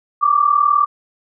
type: tone pair together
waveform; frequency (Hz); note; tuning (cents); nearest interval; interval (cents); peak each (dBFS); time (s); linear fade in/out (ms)
sine; 1149 / 1188.8; D6 / D6; -38 / +21; minor second; 59; -14; 0.21-0.86; 20
effects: none